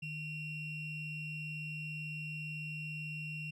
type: ring-modulated tone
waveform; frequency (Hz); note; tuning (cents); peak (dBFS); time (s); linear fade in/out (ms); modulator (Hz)
triangle; 1297; E6; -28; -34; 0.02-3.51; 10; 1450
effects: none